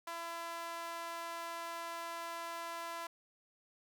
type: tone with high-pass filter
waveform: sawtooth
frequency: 336.4 Hz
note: E4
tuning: 35 cents sharp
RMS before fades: -43 dBFS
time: 0.07-3.07 s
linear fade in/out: 5 ms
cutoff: 910 Hz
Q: 2.2
effects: none